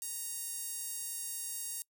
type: tone with high-pass filter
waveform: sawtooth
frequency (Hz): 932.3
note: A#5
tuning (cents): 0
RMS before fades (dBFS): -40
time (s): 0.02-1.82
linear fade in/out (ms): 0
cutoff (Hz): 8600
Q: 1.5
effects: noise-tail reverb RT60 0.1 s tail -23 dB re dry